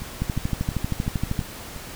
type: two click trains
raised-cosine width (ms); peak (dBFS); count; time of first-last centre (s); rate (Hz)
5; -22 / -11; 6 / 16; 0.02-1.762 / 0.22-1.392; 2.87 / 12.8
effects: pink hiss -38 dBFS RMS until 1.95 s